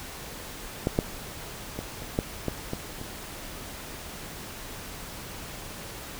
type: clicks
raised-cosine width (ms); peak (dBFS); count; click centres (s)
2; -10 / -8 / -18 / -25 / -10 / -13 / -17 / -23; 8; 0.871 / 0.989 / 1.79 / 2.021 / 2.189 / 2.483 / 2.734 / 3.014
effects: pink hiss -40 dBFS RMS until 6.19 s